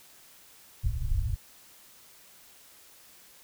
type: low-pass noise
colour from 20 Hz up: pink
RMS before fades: -28 dBFS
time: 0.83-1.36 s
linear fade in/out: 20 ms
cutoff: 130 Hz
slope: 96 dB/octave
effects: white hiss -55 dBFS RMS until 3.43 s